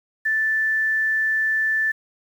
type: tone with quantisation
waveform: sine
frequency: 1760 Hz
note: A6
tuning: in tune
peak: -18 dBFS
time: 0.25-1.92 s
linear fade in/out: 10 ms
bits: 8
effects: none